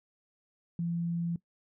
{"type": "tone", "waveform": "sine", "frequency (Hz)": 170, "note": "F3", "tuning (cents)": -46, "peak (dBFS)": -29, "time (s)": [0.79, 1.36], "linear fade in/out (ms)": 2, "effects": ["noise-tail reverb RT60 0.1 s tail -19 dB re dry"]}